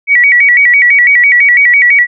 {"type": "tone with vibrato", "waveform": "sine", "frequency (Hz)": 2093, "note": "C7", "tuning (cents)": 0, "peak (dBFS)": -3, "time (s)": [0.07, 2.07], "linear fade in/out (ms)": 50, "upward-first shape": "square", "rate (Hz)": 6, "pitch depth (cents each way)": 130, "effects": []}